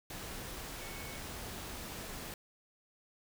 sine tone in noise, 2217 Hz, C#7, in tune, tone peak -51 dBFS, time 0.81-1.19 s, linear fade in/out 2 ms, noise pink, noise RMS -44 dBFS, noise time 0.1-2.34 s, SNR -10 dB, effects none

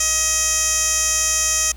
15% pulse tone with band-pass filter, 633 Hz, D#5, 30 cents sharp, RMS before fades -19 dBFS, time 0-1.72 s, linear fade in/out 5 ms, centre 6900 Hz, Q 2.8, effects added 60 Hz sine -34 dBFS peak until 1.76 s + pink hiss -49 dBFS RMS until 1.76 s

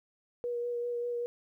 sine tone with vibrato, 480 Hz, B4, 49 cents flat, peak -31 dBFS, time 0.44-1.26 s, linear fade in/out 0 ms, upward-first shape sine, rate 5.1 Hz, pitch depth 15 cents each way, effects 12-bit

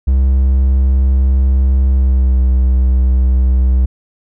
triangle tone with pitch glide, 65.9 to 63.69 Hz, C2 to C2, +13 to -46 cents, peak -6 dBFS, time 0.07-3.86 s, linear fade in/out 10 ms, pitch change -59 cents, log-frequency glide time 1.92-2.38 s, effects none

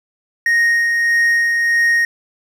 triangle tone with tremolo, 1864.7 Hz, A#6, in tune, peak -9 dBFS, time 0.46-2.05 s, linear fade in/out 2 ms, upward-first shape sine, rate 1.6 Hz, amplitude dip 30%, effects none

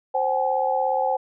sine tone cluster, 526 / 767 / 844 Hz, C5 / G5 / G#5, +9 / -38 / +28 cents, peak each -24 dBFS, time 0.14-1.17 s, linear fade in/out 10 ms, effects none

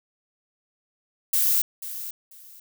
violet noise with echo, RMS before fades -21 dBFS, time 1.33-1.62 s, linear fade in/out 5 ms, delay 490 ms, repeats 2, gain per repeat -13 dB, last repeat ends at 2.6 s, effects none

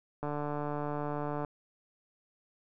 click train, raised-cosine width 1 ms, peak -22 dBFS, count 180, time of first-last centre 0.23-1.448 s, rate 147 Hz, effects none

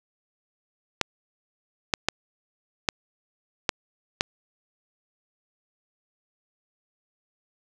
clicks, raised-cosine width 0.2 ms, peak -3 dBFS, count 6, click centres 1.013 / 1.938 / 2.086 / 2.888 / 3.692 / 4.209 s, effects none

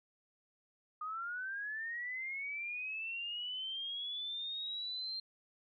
sine linear sweep, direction up, 1222 to 4186 Hz, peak -38 dBFS, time 1.01-5.2 s, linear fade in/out 5 ms, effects none

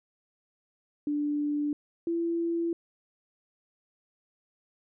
sine tone pair in turn, 293.7 / 336.7 Hz, D4 / E4, 0 / +37 cents, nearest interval major second, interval 237 cents, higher second, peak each -26 dBFS, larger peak neither, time 1.07-1.73 / 2.07-2.73 s, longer neither, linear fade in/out 2 ms, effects none

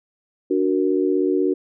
sine chord, D augmented, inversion none, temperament equal, 293.7 / 370 / 466.2 Hz, D4 / F#4 / A#4, 0 / 0 / 0 cents, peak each -21 / -19 / -25 dBFS, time 0.5-1.54 s, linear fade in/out 10 ms, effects none

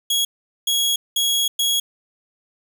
sawtooth tone bursts at uneven times, 3322 Hz, G#7, in tune, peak -14 dBFS, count 4, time 0.1-0.25 / 0.67-0.96 / 1.16-1.48 / 1.59-1.8 s, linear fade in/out 5 ms, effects none

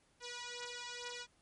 5% pulse beating tone pair, 484.6 / 486.9 Hz, B4 / B4, -33 / -25 cents, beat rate 2.3 Hz, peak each -34 / -35 dBFS, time 0.2-1.27 s, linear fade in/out 50 ms, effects pink hiss -72 dBFS RMS until 1.41 s + MP3 48 kbps

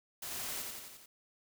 white noise with echo, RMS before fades -42 dBFS, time 0.22-0.62 s, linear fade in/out 5 ms, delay 88 ms, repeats 5, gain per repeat -3 dB, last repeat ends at 1.06 s, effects none

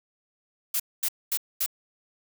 blue noise bursts, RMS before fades -26 dBFS, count 4, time 0.74-1.662 s, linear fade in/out 5 ms, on 58 ms, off 230 ms, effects none

